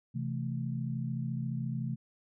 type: chord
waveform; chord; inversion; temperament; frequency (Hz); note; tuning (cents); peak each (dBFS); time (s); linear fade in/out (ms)
sine; A minor; first; equal; 130.81 / 164.81 / 220; C3 / E3 / A3; 0 / 0 / 0; -34 / -38 / -38; 0.14-1.96; 20
effects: none